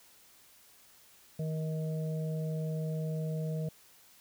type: harmonic tone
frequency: 157.7 Hz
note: D#3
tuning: 24 cents sharp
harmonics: 1 / 3 / 4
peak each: -32 / -42 / -44 dBFS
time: 1.39-3.69 s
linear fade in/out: 5 ms
effects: white hiss -60 dBFS RMS until 4.2 s